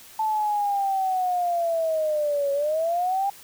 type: linear two-way sweep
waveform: sine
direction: down then up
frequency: 880 to 554.4 to 806 Hz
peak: -21 dBFS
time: 0.19-3.3 s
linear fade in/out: 5 ms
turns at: 2.52 s
effects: white hiss -47 dBFS RMS until 3.43 s